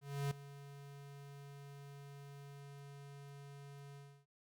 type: tone with ADSR envelope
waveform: square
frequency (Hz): 141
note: C#3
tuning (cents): +30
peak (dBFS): -35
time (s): 0.01-4.26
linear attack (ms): 300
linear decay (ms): 5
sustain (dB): -17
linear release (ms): 300
effects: Opus 48 kbps